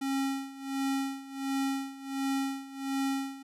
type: tone with tremolo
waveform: square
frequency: 271.6 Hz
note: C#4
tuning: 35 cents flat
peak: -28 dBFS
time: 0.01-3.43 s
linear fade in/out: 10 ms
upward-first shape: sine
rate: 1.4 Hz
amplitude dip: 85%
effects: resampled to 32000 Hz